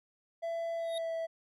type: tone with pitch glide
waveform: triangle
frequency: 668 to 656.9 Hz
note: E5 to E5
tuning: +23 to -6 cents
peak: -31 dBFS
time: 0.42-1.27 s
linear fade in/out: 20 ms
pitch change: -29 cents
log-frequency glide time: 0.75-1.14 s
type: tone with exponential growth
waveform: square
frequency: 3729 Hz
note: A#7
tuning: in tune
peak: -37 dBFS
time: 0.78-0.98 s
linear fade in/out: 2 ms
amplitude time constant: 42 ms
effects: resampled to 32000 Hz